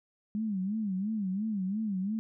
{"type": "tone with vibrato", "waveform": "sine", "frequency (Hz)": 202.7, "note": "G#3", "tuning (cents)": -42, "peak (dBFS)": -29, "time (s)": [0.35, 2.19], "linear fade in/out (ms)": 0, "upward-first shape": "sine", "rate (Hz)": 2.9, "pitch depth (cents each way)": 160, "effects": []}